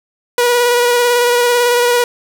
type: tone with vibrato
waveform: sawtooth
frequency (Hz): 484.2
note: B4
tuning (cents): -34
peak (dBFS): -6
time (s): 0.38-2.04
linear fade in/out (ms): 2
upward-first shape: square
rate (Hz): 18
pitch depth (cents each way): 17
effects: none